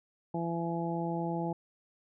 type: harmonic tone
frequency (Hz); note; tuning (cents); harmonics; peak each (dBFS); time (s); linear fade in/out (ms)
168.5; E3; +38; 1 / 2 / 3 / 4 / 5; -34 / -36 / -41 / -40 / -38; 0.34-1.53; 5
effects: none

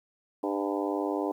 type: harmonic tone with a mistuned harmonic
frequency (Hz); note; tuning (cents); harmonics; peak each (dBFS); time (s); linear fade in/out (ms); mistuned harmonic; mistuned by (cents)
100; G2; +35; 3 / 4 / 5 / 6 / 7 / 8 / 9 / 10; -31 / -33 / -35 / -37 / -38 / -39 / -40 / -41; 0.43-1.32; 5; 8; +38
effects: 10-bit

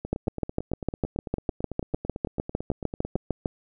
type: two click trains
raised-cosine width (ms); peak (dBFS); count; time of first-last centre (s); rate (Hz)
2; -19 / -11; 29 / 23; 0.05-3.161 / 0.13-3.458; 9 / 6.61
effects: none

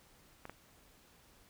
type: clicks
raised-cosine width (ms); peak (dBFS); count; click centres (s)
0.5; -30; 2; 0.454 / 0.496
effects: pink hiss -64 dBFS RMS until 1.49 s

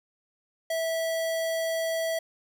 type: tone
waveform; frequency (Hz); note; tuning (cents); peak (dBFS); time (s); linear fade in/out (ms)
square; 654; E5; -14; -27; 0.7-2.19; 5
effects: none

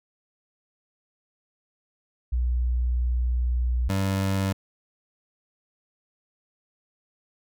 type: tone pair in turn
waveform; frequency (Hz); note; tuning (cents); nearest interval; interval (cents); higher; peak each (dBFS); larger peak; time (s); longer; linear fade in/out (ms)
sine / 25% pulse; 61 / 96.83; B1 / G2; -21 / -21; minor sixth; 800; second; -21 / -19; second; 2.32-3.89 / 3.89-4.53; first; 10
effects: none

